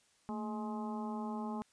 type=harmonic tone with a mistuned harmonic; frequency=210.5 Hz; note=G#3; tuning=24 cents sharp; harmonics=1 / 2 / 3 / 4 / 5 / 6; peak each=-38 / -47 / -51 / -44 / -48 / -55 dBFS; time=0.29-1.62 s; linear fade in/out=0 ms; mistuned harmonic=1; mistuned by=+96 cents; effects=white hiss -70 dBFS RMS until 1.72 s + resampled to 22050 Hz